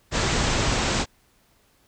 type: low-pass noise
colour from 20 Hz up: pink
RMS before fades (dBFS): -23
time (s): 0.11-1.06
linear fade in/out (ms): 50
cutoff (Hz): 8000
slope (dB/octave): 96
effects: pink hiss -62 dBFS RMS until 1.87 s